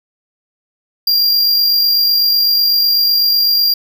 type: tone with amplitude modulation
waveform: square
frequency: 4773 Hz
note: D8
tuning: 27 cents sharp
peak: -9 dBFS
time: 1.07-3.74 s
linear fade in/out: 5 ms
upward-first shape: sine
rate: 48 Hz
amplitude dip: 30%
effects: none